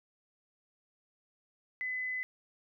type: tone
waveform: sine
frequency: 2015 Hz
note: B6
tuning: 34 cents sharp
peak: -33 dBFS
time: 1.81-2.23 s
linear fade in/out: 0 ms
effects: none